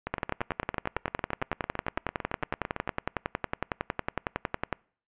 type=two click trains; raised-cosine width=0.5 ms; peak=-12 / -16 dBFS; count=51 / 26; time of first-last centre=0.14-4.727 / 0.07-2.876 s; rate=10.9 / 8.91 Hz; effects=noise-tail reverb RT60 0.5 s tail -26 dB re dry + resampled to 8000 Hz